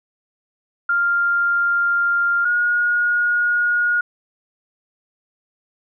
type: tone pair in turn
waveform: sine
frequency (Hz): 1396.9 / 1438.7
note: F6 / F#6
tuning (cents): 0 / -49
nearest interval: minor second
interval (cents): 51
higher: second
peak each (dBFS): -15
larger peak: neither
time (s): 0.89-2.45 / 2.45-4.01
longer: neither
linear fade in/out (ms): 5
effects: none

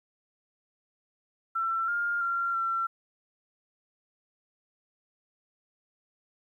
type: tone with pitch steps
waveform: sine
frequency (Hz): 1344 / 1408 / 1378 / 1350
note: E6 / F6 / F6 / E6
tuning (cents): +33 / +14 / -24 / +41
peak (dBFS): -26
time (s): 1.55-2.87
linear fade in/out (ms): 10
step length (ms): 330
effects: 11-bit

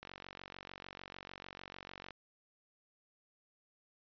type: click train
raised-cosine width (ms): 0.3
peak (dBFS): -30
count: 98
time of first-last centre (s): 0.03-2.107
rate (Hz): 46.7
effects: resampled to 11025 Hz

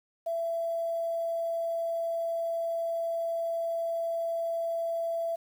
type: tone with quantisation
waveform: sine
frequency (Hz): 668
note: E5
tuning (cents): +23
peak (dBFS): -28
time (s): 0.26-5.36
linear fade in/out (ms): 10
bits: 9
effects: none

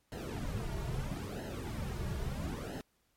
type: noise with flanger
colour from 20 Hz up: brown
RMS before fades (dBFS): -38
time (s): 0.12-2.81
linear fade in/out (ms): 0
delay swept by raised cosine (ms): 0.85 to 3.95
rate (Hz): 0.76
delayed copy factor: -0.85
effects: pink hiss -75 dBFS RMS until 3.16 s + MP3 64 kbps

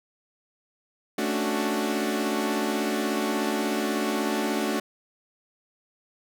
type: chord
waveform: sawtooth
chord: D major seventh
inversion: second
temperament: equal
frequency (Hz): 220 / 277.2 / 293.7 / 370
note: A3 / C#4 / D4 / F#4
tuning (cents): 0 / 0 / 0 / 0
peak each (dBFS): -25 / -29 / -26 / -26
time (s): 1.18-4.8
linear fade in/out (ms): 5
effects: none

